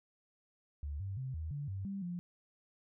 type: tone with pitch steps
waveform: sine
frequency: 72.5 / 97.3 / 131 / 79.4 / 143.9 / 96.9 / 196.9 / 175.8 Hz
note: D2 / G2 / C3 / D#2 / D3 / G2 / G3 / F3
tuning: -22 / -12 / +2 / +36 / -35 / -20 / +8 / +12 cents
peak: -37 dBFS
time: 0.83-2.19 s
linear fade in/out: 0 ms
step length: 170 ms
effects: none